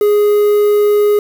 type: tone with quantisation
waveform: triangle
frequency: 415.3 Hz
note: G#4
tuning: in tune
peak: -6 dBFS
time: 0.01-1.19 s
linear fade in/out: 2 ms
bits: 5
effects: none

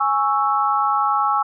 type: chord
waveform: sine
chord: C# minor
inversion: second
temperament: equal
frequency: 830.6 / 1108.7 / 1318.5 Hz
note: G#5 / C#6 / E6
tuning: 0 / 0 / 0 cents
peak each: -20 / -21 / -20 dBFS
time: 0-1.43 s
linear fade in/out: 10 ms
effects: none

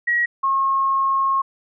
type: tone pair in turn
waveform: sine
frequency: 1908 / 1082.6 Hz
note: A#6 / C#6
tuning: +40 / -41 cents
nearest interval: minor seventh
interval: 981 cents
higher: first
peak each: -16 dBFS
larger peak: neither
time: 0.07-0.26 / 0.43-1.42 s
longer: second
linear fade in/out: 10 ms
effects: none

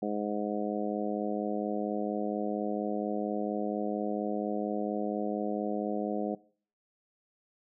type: harmonic tone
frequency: 104.3 Hz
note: G#2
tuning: 8 cents sharp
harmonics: 2 / 3 / 4 / 5 / 6 / 7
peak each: -34 / -36 / -37 / -38 / -39 / -39 dBFS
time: 0.02-6.35 s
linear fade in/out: 5 ms
effects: noise-tail reverb RT60 0.5 s tail -22 dB re dry

